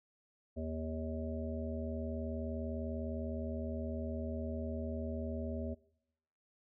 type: harmonic tone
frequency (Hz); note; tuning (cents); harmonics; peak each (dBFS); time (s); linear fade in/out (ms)
79.7; D#2; +42; 1 / 3 / 5 / 7 / 8; -40 / -41 / -47 / -46 / -46; 0.56-5.75; 20
effects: noise-tail reverb RT60 0.8 s tail -21 dB re dry